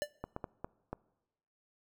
square tone with exponential decay, 589 Hz, D5, 5 cents sharp, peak -28 dBFS, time 0.02-0.1 s, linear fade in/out 0 ms, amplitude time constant 16 ms
clicks, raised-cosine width 1 ms, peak -24 dBFS, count 5, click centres 0.24 / 0.364 / 0.442 / 0.645 / 0.93 s
effects noise-tail reverb RT60 1.0 s tail -23 dB re dry

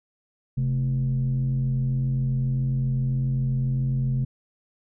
sine tone with frequency modulation, 132.1 Hz, C3, 17 cents sharp, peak -20 dBFS, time 0.57-4.25 s, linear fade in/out 10 ms, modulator 87.5 Hz, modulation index 0.5, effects tanh soft clip ceiling -17 dBFS

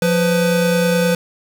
square tone pair together, 176.92 / 501 Hz, F3 / B4, +23 / +25 cents, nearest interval octave + tritone, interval 1802 cents, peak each -17 dBFS, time 0.02-1.15 s, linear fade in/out 2 ms, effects none

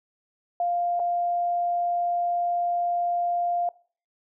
sine tone with dropouts, 699 Hz, F5, 1 cent sharp, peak -22 dBFS, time 0.6-3.69 s, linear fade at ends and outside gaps 2 ms, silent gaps 0.995-0.999 s, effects noise-tail reverb RT60 0.4 s tail -21 dB re dry

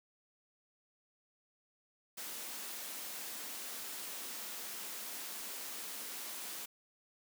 white high-pass noise, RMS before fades -44 dBFS, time 2.17-6.66 s, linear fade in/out 10 ms, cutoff 180 Hz, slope 48 dB/octave, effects none

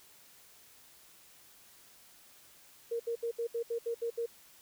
sine tone bursts, 466.2 Hz, A#4, in tune, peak -31 dBFS, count 9, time 2.91-4.262 s, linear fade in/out 10 ms, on 88 ms, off 70 ms, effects white hiss -59 dBFS RMS until 4.61 s

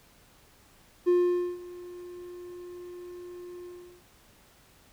triangle tone with ADSR envelope, 354.7 Hz, F4, 27 cents sharp, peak -16 dBFS, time 1.06-4.04 s, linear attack 24 ms, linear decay 490 ms, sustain -22 dB, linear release 380 ms, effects tanh soft clip ceiling -12 dBFS + pink hiss -59 dBFS RMS until 4.92 s

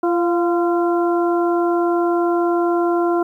harmonic tone with a mistuned harmonic, 343.4 Hz, F4, 29 cents flat, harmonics 1 / 2 / 3 / 4, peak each -16 / -22 / -26 / -28 dBFS, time 0.03-3.23 s, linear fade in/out 5 ms, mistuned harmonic 2, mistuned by +31 cents, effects 9-bit

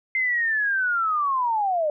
sine linear sweep, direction down, 2093 to 583 Hz, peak -20 dBFS, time 0.15-1.9 s, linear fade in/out 2 ms, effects none

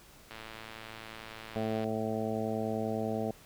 click train, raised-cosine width 0.3 ms, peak -28 dBFS, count 171, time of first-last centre 0.31-1.842 s, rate 111 Hz
harmonic tone, 110 Hz, A2, in tune, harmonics 1 / 2 / 3 / 4 / 5 / 6 / 7, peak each -40 / -35 / -41 / -37 / -40 / -38 / -41 dBFS, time 1.56-3.31 s, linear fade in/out 0 ms
effects pink hiss -56 dBFS RMS until 3.45 s

